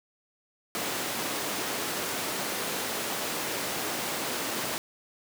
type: high-pass noise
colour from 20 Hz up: pink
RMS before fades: -32 dBFS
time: 0.75-4.78 s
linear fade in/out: 0 ms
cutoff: 260 Hz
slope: 12 dB/octave
effects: none